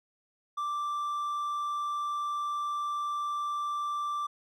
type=tone; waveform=triangle; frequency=1174.7 Hz; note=D6; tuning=in tune; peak=-28 dBFS; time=0.57-4.27 s; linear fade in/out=10 ms; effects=none